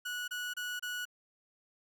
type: tone bursts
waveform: 30% pulse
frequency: 1467 Hz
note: F#6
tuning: 15 cents flat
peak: -33 dBFS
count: 4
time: 0.05-1.054 s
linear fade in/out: 10 ms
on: 230 ms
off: 28 ms
effects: none